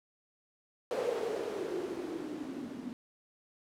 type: noise with low-pass filter sweep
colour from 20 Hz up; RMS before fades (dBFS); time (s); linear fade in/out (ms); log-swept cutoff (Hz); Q
violet; -37; 0.91-2.93; 0; 510 to 240; 7.8
effects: none